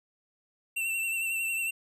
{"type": "tone with vibrato", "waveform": "square", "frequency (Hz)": 2700, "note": "E7", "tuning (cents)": 41, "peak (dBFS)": -29, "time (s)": [0.76, 1.71], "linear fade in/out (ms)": 10, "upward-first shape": "triangle", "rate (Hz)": 11, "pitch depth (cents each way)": 43, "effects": []}